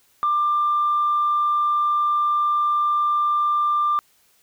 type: tone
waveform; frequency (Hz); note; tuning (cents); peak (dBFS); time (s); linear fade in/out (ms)
sine; 1189; D6; +21; -16; 0.23-3.99; 0
effects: tanh soft clip ceiling -13 dBFS + white hiss -60 dBFS RMS until 4.42 s